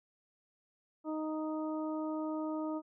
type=harmonic tone; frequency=311.1 Hz; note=D#4; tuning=in tune; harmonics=1 / 2 / 3 / 4; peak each=-35 / -41 / -45 / -47 dBFS; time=1.04-2.82 s; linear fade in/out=50 ms; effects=none